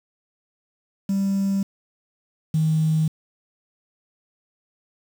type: tone pair in turn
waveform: triangle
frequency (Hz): 196 / 157.69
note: G3 / D#3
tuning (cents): 0 / +24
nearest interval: major third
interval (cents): 376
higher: first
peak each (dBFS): -16 / -13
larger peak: second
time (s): 1.09-1.63 / 2.54-3.08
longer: neither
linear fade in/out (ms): 5
effects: tanh soft clip ceiling -15 dBFS + 7-bit